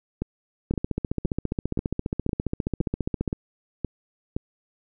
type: two click trains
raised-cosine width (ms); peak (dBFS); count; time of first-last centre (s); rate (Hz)
3; -13 / -12; 9 / 39; 0.22-4.365 / 0.71-3.278; 1.93 / 14.8
effects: none